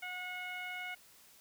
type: tone with low-pass filter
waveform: 15% pulse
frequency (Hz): 728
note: F#5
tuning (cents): -28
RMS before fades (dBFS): -42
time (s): 0.02-0.95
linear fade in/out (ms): 10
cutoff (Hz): 2400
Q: 3
effects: white hiss -61 dBFS RMS until 1.4 s